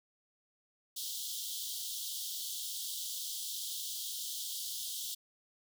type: high-pass noise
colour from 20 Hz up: pink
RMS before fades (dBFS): -40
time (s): 0.96-5.15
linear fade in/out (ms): 10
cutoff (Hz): 3100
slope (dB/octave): 96
effects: none